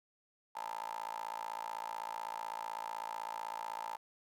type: tone with high-pass filter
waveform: 15% pulse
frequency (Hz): 55.9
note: A1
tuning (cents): +28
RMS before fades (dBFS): -42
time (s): 0.55-3.97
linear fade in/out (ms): 10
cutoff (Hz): 870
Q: 9.1
effects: none